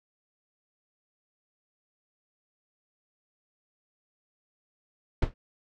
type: noise with exponential decay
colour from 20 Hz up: brown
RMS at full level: -18 dBFS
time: 5.22-5.34 s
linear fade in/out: 5 ms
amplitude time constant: 24 ms
effects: low-pass 4000 Hz 12 dB/octave